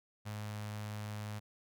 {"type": "tone with notch filter", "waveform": "sawtooth", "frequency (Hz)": 105.5, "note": "G#2", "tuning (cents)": 28, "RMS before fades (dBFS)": -42, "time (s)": [0.25, 1.4], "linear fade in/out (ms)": 20, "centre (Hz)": 350, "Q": 1.1, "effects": []}